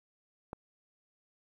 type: click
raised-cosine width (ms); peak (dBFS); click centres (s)
1; -25; 0.531
effects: 10-bit